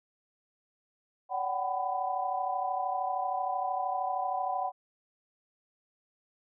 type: tone cluster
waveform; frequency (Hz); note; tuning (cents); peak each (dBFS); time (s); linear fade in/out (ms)
sine; 575 / 745 / 778 / 999; D5 / F#5 / G5 / B5; -37 / +12 / -13 / +20; -40 / -31 / -36 / -36; 1.29-4.72; 50
effects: none